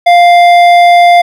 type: tone with hard clipping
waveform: triangle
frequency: 698.5 Hz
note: F5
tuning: in tune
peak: -3 dBFS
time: 0.06-1.22 s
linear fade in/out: 10 ms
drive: 14 dB
effects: none